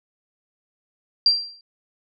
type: tone with exponential decay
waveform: sine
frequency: 4729 Hz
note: D8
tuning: 11 cents sharp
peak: -10 dBFS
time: 1.26-1.61 s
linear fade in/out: 2 ms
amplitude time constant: 74 ms
effects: none